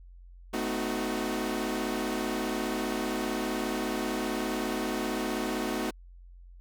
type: chord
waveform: sawtooth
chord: A diminished seventh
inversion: none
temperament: equal with one note detuned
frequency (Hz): 220 / 255.1 / 311.1 / 370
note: A3 / C4 / Eb4 / Gb4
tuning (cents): 0 / -44 / 0 / 0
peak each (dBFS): -31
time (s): 0.53-5.91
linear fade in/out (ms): 10
effects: added 44 Hz sine -47 dBFS peak until 6.6 s